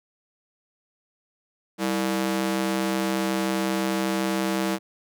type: ring-modulated tone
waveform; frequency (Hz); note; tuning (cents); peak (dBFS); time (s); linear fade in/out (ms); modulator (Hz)
sawtooth; 261.3; C4; -2; -16; 1.78-4.79; 50; 66.7
effects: none